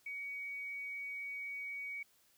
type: tone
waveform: sine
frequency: 2252 Hz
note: C#7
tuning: 27 cents sharp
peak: -40 dBFS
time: 0.06-2.03 s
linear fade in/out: 5 ms
effects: white hiss -70 dBFS RMS until 2.37 s